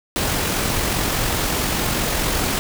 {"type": "noise with amplitude modulation", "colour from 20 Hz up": "pink", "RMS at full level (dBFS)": -20, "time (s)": [0.16, 2.59], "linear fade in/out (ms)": 0, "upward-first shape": "sine", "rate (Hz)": 44.8, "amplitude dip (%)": 25, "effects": []}